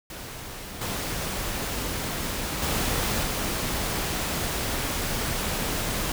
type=noise with level steps; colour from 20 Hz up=pink; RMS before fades=-38 / -30 / -26 / -28 dBFS; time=0.1-6.12 s; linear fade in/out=2 ms; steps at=0.81 / 2.62 / 3.23 s; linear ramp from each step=5 ms; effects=none